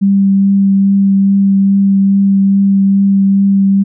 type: tone with vibrato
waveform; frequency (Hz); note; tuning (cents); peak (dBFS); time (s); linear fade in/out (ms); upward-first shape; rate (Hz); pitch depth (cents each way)
sine; 196.5; G3; +4; -6; 0.01-3.84; 20; triangle; 2.4; 12
effects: none